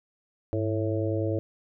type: harmonic tone with a mistuned harmonic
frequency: 110 Hz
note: A2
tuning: in tune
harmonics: 1 / 3 / 4 / 5 / 6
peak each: -28 / -30 / -33 / -32 / -39 dBFS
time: 0.53-1.39 s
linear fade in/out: 0 ms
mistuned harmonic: 1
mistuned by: -120 cents
effects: none